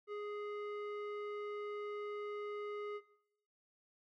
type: tone with low-pass filter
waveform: square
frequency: 415.3 Hz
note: G#4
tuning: in tune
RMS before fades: -43 dBFS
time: 0.07-3.01 s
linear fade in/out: 50 ms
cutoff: 1800 Hz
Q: 0.98
effects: noise-tail reverb RT60 0.8 s tail -19 dB re dry